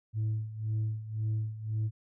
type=tone with tremolo; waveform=sine; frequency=109 Hz; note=A2; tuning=16 cents flat; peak=-25 dBFS; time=0.13-1.91 s; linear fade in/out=50 ms; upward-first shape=sine; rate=1.9 Hz; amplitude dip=80%; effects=tanh soft clip ceiling -26 dBFS